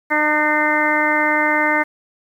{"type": "harmonic tone with a mistuned harmonic", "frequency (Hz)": 302.9, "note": "D#4", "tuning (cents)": -46, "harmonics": [1, 2, 3, 4, 5, 6, 7], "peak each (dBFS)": [-23, -23, -21, -25, -23, -21, -20], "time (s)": [0.1, 1.84], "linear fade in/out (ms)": 20, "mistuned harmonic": 7, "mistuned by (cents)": -28, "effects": ["8-bit"]}